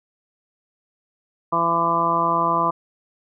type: harmonic tone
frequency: 168.3 Hz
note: E3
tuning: 36 cents sharp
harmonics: 1 / 2 / 3 / 4 / 5 / 6 / 7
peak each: -30 / -29 / -31 / -26 / -32 / -20 / -22 dBFS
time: 1.52-2.71 s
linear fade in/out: 10 ms
effects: none